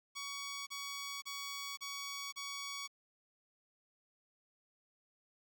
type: tone bursts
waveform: 10% pulse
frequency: 1125 Hz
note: C#6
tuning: 25 cents sharp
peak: -33 dBFS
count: 5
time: 0.15-2.878 s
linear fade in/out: 20 ms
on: 520 ms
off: 32 ms
effects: 12-bit